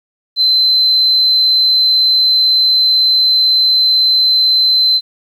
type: tone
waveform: sine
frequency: 4069 Hz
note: C8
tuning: 49 cents flat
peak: -7 dBFS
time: 0.36-5.01 s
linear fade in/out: 50 ms
effects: tanh soft clip ceiling -3 dBFS + 8-bit